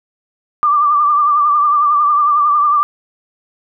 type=tone with vibrato; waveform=sine; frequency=1180 Hz; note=D6; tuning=8 cents sharp; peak=-9 dBFS; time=0.63-2.83 s; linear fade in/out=0 ms; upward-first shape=triangle; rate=11 Hz; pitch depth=60 cents each way; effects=none